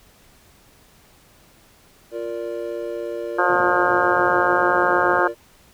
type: chord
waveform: triangle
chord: Bb major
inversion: second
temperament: just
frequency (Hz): 349.6 / 466.2 / 582.7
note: F4 / Bb4 / D5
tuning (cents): +2 / 0 / -14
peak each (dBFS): -28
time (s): 2.11-5.35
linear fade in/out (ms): 50
type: harmonic tone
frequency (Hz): 178.3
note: F3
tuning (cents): +36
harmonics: 2 / 3 / 4 / 5 / 6 / 7 / 8 / 9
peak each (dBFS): -24 / -24 / -24 / -24 / -24 / -24 / -24 / -24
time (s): 3.38-5.28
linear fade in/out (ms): 10
type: band-pass noise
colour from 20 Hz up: pink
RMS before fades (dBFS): -38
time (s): 3.49-5.2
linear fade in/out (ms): 0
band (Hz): 120 to 390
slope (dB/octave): 12
effects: pink hiss -53 dBFS RMS until 5.73 s

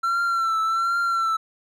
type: tone with vibrato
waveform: triangle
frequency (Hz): 1351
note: E6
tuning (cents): +42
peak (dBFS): -18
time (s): 0.03-1.37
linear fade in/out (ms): 10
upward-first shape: triangle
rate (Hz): 1.3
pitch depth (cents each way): 51
effects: none

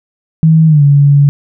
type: tone with pitch glide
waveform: sine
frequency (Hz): 160 to 142.54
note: D#3 to C#3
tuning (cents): +49 to +49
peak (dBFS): -3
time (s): 0.43-1.29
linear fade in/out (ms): 0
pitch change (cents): -200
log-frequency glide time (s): 0.67-0.83
effects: none

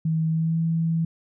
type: tone with pitch glide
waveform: sine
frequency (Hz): 160.3 to 164.14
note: E3 to E3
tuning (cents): -48 to -7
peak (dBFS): -20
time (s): 0.05-1.05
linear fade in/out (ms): 5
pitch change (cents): +41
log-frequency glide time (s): 0.29-0.59
effects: none

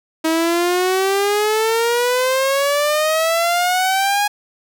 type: exponential sweep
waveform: sawtooth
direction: up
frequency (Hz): 318 to 830.6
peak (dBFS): -11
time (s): 0.24-4.28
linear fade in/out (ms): 10
effects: none

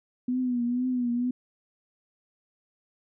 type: tone with vibrato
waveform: sine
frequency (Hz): 246.8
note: B3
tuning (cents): -1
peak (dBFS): -24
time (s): 0.28-1.31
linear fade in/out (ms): 5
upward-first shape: triangle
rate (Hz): 2.1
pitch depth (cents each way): 71
effects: none

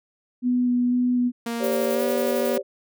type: tone with vibrato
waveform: sine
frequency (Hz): 246.5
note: B3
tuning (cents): -3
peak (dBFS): -18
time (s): 0.42-1.32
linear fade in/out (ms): 50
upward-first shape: square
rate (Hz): 2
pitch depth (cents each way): 8
type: tone with pitch glide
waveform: sawtooth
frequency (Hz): 233.2 to 241.4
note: A#3 to B3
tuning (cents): +1 to -39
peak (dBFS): -22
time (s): 1.46-2.58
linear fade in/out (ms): 5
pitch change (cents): +60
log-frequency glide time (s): 1.92-2.03
type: chord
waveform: sine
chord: G suspended fourth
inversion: none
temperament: equal with one note detuned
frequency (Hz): 392 / 523.3 / 576.2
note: G4 / C5 / D5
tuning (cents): 0 / 0 / -33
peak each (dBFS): -26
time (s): 1.59-2.63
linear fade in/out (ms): 50
type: noise with tremolo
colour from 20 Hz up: violet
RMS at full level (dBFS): -34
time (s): 1.63-2.57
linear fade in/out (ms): 10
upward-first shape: square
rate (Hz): 11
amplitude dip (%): 45
effects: none

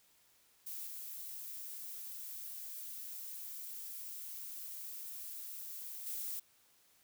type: noise with level steps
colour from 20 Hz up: violet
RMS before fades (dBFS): -44 / -46 / -41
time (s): 0.66-6.4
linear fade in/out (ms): 10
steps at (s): 0.86 / 6.06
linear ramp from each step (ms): 10
effects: white hiss -69 dBFS RMS until 7.03 s

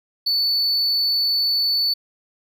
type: tone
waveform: triangle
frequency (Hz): 4477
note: C#8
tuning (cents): +16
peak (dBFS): -16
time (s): 0.26-1.94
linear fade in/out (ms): 10
effects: none

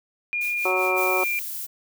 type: tone with pitch glide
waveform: sine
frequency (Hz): 2422 to 2385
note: D#7 to D7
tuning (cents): -47 to +26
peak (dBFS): -23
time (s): 0.33-1.39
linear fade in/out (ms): 0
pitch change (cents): -27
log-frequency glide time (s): 0.5-0.9
type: noise with tremolo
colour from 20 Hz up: blue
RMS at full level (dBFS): -36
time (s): 0.41-1.26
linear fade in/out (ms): 2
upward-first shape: triangle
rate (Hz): 5.2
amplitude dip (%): 80
type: harmonic tone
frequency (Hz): 185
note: F#3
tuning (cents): 0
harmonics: 2 / 3 / 4 / 5 / 6 / 7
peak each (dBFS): -26 / -28 / -29 / -30 / -31 / -31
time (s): 0.65-1.24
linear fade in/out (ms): 5
type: noise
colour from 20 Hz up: violet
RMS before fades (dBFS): -32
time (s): 0.96-1.67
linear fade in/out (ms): 20
effects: none

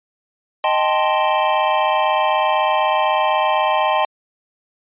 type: chord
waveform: square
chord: A half-diminished seventh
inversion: second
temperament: equal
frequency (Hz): 622.3 / 784 / 880 / 1046.5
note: Eb5 / G5 / A5 / C6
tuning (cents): 0 / 0 / 0 / 0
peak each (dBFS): -21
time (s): 0.64-4.05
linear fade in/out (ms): 2
effects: resampled to 8000 Hz

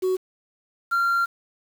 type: tone pair in turn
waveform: sine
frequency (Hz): 371.9 / 1380.8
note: F#4 / F6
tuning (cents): +9 / -20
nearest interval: octave + major seventh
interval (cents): 2271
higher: second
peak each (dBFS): -17 / -16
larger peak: second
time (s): 0.02-0.17 / 0.91-1.26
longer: second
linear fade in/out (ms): 20
effects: tanh soft clip ceiling -18 dBFS + 7-bit

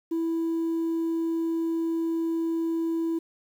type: tone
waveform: sine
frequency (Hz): 329.6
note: E4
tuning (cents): 0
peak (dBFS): -22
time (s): 0.11-3.19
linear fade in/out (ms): 10
effects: tanh soft clip ceiling -23 dBFS + 9-bit

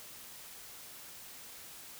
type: silence
effects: white hiss -50 dBFS RMS until 1.99 s

